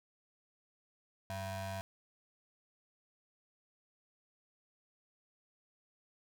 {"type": "ring-modulated tone", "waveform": "35% pulse", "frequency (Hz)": 289.2, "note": "D4", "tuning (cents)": -27, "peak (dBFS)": -34, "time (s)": [1.3, 1.81], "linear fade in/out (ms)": 0, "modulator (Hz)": 385, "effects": []}